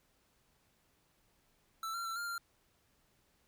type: tone with pitch steps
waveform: square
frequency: 1326 / 1374 / 1342 / 1401 / 1385 Hz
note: E6 / F6 / E6 / F6 / F6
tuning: +10 / -29 / +31 / +5 / -15 cents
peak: -38 dBFS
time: 1.83-2.38 s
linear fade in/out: 2 ms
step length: 110 ms
effects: pink hiss -73 dBFS RMS until 3.47 s

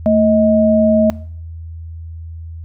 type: tone pair together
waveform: sine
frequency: 222.4 / 630 Hz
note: A3 / D#5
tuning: +19 / +21 cents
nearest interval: octave + tritone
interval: 1802 cents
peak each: -12 / -12 dBFS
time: 0.06-1.1 s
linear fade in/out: 0 ms
effects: noise-tail reverb RT60 0.6 s tail -22 dB re dry + added 82 Hz sine -27 dBFS peak until 2.64 s

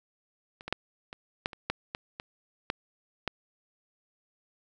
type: clicks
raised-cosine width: 0.3 ms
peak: -28 / -21 / -10 / -24 / -12 / -26 / -12 / -17 / -21 / -12 / -13 dBFS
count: 11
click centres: 0.609 / 0.68 / 0.726 / 1.129 / 1.459 / 1.532 / 1.7 / 1.949 / 2.199 / 2.701 / 3.277 s
effects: none

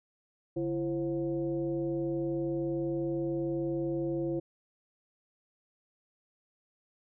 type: tone with frequency modulation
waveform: sine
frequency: 337.4 Hz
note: E4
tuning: 40 cents sharp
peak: -29 dBFS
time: 0.56-4.4 s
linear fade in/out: 10 ms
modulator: 194 Hz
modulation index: 0.83
effects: none

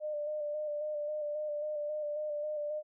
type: tone with vibrato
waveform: sine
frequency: 599 Hz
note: D5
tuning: 34 cents sharp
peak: -33 dBFS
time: 0-2.83 s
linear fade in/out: 50 ms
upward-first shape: square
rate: 3.7 Hz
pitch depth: 24 cents each way
effects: none

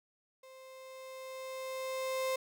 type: tone with level ramp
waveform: 35% pulse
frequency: 523.3 Hz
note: C5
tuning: in tune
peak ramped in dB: -51 to -29 dBFS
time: 0.43-2.36 s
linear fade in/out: 5 ms
effects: none

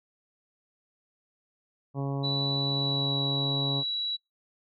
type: harmonic tone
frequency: 138.59 Hz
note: C#3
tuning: in tune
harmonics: 1 / 2 / 3 / 4 / 5 / 6 / 7 / 8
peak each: -29 / -35 / -39 / -41 / -43 / -45 / -46 / -47 dBFS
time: 1.94-3.84 s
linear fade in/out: 50 ms
type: tone with pitch glide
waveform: sine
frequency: 3951 to 3912 Hz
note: B7 to B7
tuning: 0 to -17 cents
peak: -28 dBFS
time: 2.23-4.17 s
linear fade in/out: 20 ms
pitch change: -17 cents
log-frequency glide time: 2.57-3.15 s
effects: noise-tail reverb RT60 0.2 s tail -24 dB re dry

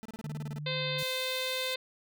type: tone bursts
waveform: 40% pulse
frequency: 220.4 Hz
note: A3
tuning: 3 cents sharp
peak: -39 dBFS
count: 11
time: 0.03-0.584 s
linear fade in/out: 0 ms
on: 24 ms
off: 29 ms
type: tone with vibrato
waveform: sine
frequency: 149.1 Hz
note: D3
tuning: 27 cents sharp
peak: -36 dBFS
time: 0.24-1.03 s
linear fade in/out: 2 ms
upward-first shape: sine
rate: 2.6 Hz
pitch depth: 23 cents each way
type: harmonic tone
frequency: 516 Hz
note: C5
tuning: 24 cents flat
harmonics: 1 / 2 / 3 / 4 / 5 / 6 / 7 / 8 / 9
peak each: -36 / -44 / -44 / -40 / -40 / -45 / -36 / -41 / -46 dBFS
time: 0.66-1.76 s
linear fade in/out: 5 ms
type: high-pass noise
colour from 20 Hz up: pink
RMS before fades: -44 dBFS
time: 0.98-1.75 s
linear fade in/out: 10 ms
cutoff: 4300 Hz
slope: 24 dB/octave
effects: none

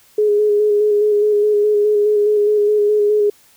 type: tone with vibrato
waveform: sine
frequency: 418.1 Hz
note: G#4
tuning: 12 cents sharp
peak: -11 dBFS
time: 0.18-3.3 s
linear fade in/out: 5 ms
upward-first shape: square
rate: 4.8 Hz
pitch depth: 20 cents each way
effects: white hiss -51 dBFS RMS until 3.56 s

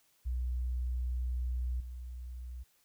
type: tone with level steps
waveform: sine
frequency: 61.74 Hz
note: B1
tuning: in tune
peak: -31 / -40 dBFS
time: 0.25-2.64 s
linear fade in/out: 20 ms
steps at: 1.8 s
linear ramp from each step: 5 ms
effects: white hiss -70 dBFS RMS until 2.84 s

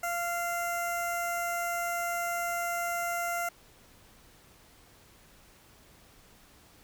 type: tone with notch filter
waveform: 15% pulse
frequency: 692 Hz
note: F5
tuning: 16 cents flat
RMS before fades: -32 dBFS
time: 0.03-3.49 s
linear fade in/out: 5 ms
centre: 3500 Hz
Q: 0.76
effects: pink hiss -58 dBFS RMS until 6.83 s

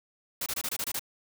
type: noise bursts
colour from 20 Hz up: white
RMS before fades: -32 dBFS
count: 8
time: 0.41-0.994 s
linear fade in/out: 5 ms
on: 52 ms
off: 24 ms
effects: none

